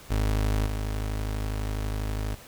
30% pulse tone with level steps, 52.2 Hz, G#1, 10 cents sharp, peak -20 / -25 dBFS, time 0.1-2.35 s, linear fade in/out 10 ms, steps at 0.66 s, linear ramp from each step 2 ms, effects pink hiss -48 dBFS RMS until 2.47 s

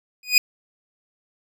25% pulse tone with exponential growth, 2475 Hz, D#7, 10 cents flat, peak -4 dBFS, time 0.23-0.38 s, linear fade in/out 2 ms, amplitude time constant 32 ms, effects none

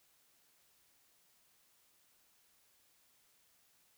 silence, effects white hiss -71 dBFS RMS until 3.97 s

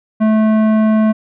triangle tone with tanh clipping, 217.5 Hz, A3, 20 cents flat, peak -11 dBFS, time 0.2-1.13 s, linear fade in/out 20 ms, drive 18 dB, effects none

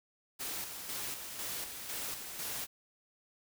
white noise with tremolo, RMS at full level -39 dBFS, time 0.39-2.67 s, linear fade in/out 20 ms, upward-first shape square, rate 2 Hz, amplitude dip 45%, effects none

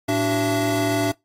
square tone cluster, 111.4 / 292.5 / 379.5 / 672 Hz, A2 / D4 / F#4 / E5, +22 / -7 / +44 / +33 cents, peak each -28 / -23 / -28 / -25 dBFS, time 0.08-1.12 s, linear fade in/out 10 ms, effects noise-tail reverb RT60 0.2 s tail -25 dB re dry + AAC 48 kbps

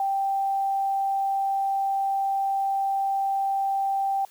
sine tone, 784 Hz, G5, in tune, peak -22 dBFS, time 0-4.25 s, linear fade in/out 2 ms, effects white hiss -55 dBFS RMS until 4.3 s + high-pass 200 Hz 12 dB/octave

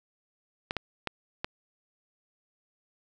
clicks, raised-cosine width 0.3 ms, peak -14 dBFS, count 4, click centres 0.709 / 0.767 / 1.073 / 1.445 s, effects none

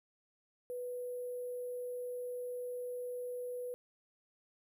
sine tone with sample-and-hold, 493.9 Hz, B4, in tune, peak -38 dBFS, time 0.7-3.74 s, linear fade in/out 0 ms, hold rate 11025 Hz, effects none

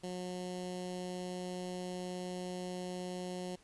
15% pulse tone with notch filter, 181.1 Hz, F#3, 37 cents flat, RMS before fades -41 dBFS, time 0.03-3.56 s, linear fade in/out 10 ms, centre 1500 Hz, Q 0.92, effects pink hiss -65 dBFS RMS until 3.63 s + resampled to 24000 Hz

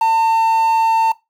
triangle tone with quantisation, 899 Hz, A5, 37 cents sharp, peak -9 dBFS, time 0.01-1.12 s, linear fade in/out 5 ms, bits 6, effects noise-tail reverb RT60 0.2 s tail -19 dB re dry

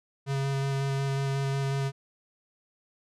square tone with vibrato, 137.2 Hz, C#3, 17 cents flat, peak -27 dBFS, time 0.26-1.92 s, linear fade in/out 50 ms, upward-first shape square, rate 5.5 Hz, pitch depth 9 cents each way, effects low-pass 8000 Hz 12 dB/octave

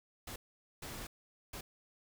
pink noise bursts at uneven times, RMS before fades -45 dBFS, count 3, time 0.27-0.36 / 0.82-1.07 / 1.53-1.61 s, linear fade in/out 5 ms, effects none

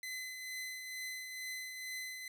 sawtooth tone with tremolo, 2030 Hz, B6, 47 cents sharp, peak -36 dBFS, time 0.03-2.28 s, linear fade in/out 2 ms, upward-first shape triangle, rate 2.2 Hz, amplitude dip 45%, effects none

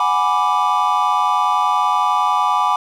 triangle chord, G# half-diminished seventh, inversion third, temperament equal, 740 / 830.6 / 987.8 / 1174.7 Hz, F#5 / G#5 / B5 / D6, 0 / 0 / 0 / 0 cents, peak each -21 / -18 / -17 / -16 dBFS, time 0-2.76 s, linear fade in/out 2 ms, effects none

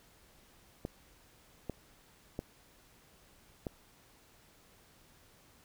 clicks, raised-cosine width 2 ms, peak -23 dBFS, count 4, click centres 0.851 / 1.697 / 2.391 / 3.668 s, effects pink hiss -63 dBFS RMS until 5.64 s

